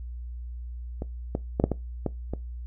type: clicks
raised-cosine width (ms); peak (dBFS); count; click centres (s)
2; -19 / -13 / -9 / -6 / -12 / -12 / -17; 7; 1.021 / 1.351 / 1.599 / 1.64 / 1.717 / 2.063 / 2.336
effects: noise-tail reverb RT60 0.2 s tail -20 dB re dry + added 60 Hz sine -34 dBFS peak until 2.66 s